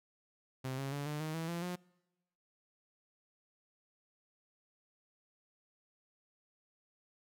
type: tone with pitch steps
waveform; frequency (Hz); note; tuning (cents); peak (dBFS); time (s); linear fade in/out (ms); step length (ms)
sawtooth; 130.81 / 136.76 / 142.98 / 149.48 / 156.28 / 163.39 / 170.82 / 178.59; C3 / C#3 / D3 / D3 / D#3 / E3 / F3 / F3; 0 / -23 / -46 / +31 / +8 / -15 / -38 / +39; -33; 0.64-1.76; 10; 140
effects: noise-tail reverb RT60 1.0 s tail -25 dB re dry